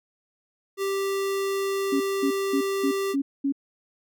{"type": "tone", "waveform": "square", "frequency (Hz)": 392, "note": "G4", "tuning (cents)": 0, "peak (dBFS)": -25, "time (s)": [0.77, 3.16], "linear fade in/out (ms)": 50}
{"type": "tone bursts", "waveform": "sine", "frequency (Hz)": 277.2, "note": "C#4", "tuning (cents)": 0, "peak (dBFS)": -21, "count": 6, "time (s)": [1.92, 3.524], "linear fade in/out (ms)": 10, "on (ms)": 84, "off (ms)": 220}
{"effects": []}